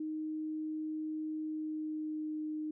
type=tone with pitch glide; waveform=sine; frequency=310.8 to 307.6 Hz; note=D#4 to D#4; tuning=-2 to -20 cents; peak=-35 dBFS; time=0-2.71 s; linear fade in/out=5 ms; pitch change=-18 cents; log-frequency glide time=1.41-2.41 s; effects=none